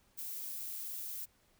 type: noise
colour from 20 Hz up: violet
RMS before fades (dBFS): -42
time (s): 0.17-1.26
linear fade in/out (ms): 20
effects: pink hiss -70 dBFS RMS until 1.59 s